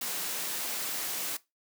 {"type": "high-pass noise", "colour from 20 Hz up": "white", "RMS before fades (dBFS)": -34, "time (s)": [0.01, 1.37], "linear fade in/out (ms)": 5, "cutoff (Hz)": 190, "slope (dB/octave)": 12, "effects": ["noise-tail reverb RT60 0.2 s tail -19 dB re dry"]}